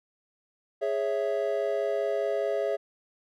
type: chord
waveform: triangle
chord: C# minor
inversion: second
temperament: equal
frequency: 415.3 / 554.4 / 659.3 Hz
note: G#4 / C#5 / E5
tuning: 0 / 0 / 0 cents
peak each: -28 dBFS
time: 0.81-2.77 s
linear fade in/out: 20 ms
effects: none